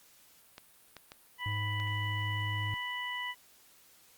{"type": "clicks", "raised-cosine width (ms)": 0.2, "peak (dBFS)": -28, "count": 4, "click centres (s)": [0.581, 0.967, 1.119, 1.8]}
{"type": "harmonic tone", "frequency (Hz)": 987.8, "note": "B5", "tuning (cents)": 0, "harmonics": [1, 2, 3], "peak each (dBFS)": [-40, -37, -41], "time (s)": [1.38, 3.35], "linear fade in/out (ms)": 50}
{"type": "tone", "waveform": "triangle", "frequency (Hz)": 103.83, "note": "G#2", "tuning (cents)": 0, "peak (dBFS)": -31, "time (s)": [1.46, 2.74], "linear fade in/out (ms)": 0}
{"effects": ["white hiss -61 dBFS RMS until 4.17 s", "Opus 48 kbps"]}